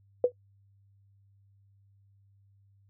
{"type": "tone with exponential decay", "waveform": "sine", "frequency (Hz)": 493.9, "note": "B4", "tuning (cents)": 0, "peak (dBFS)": -15, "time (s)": [0.24, 0.32], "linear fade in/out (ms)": 2, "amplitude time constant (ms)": 17, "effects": ["noise-tail reverb RT60 0.1 s tail -21 dB re dry", "added 99 Hz sine -60 dBFS peak until 2.89 s"]}